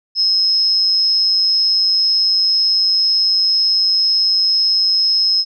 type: tone with amplitude modulation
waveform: sine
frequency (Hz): 5160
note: E8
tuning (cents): -38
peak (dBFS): -9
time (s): 0.15-5.45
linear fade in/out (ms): 50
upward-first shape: sine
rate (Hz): 182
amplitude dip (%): 55
effects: none